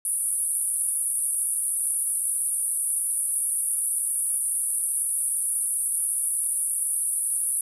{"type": "band-pass noise", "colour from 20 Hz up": "pink", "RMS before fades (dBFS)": -26, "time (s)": [0.05, 7.61], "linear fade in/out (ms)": 2, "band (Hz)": [9300, 11000], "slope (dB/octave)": 96, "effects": []}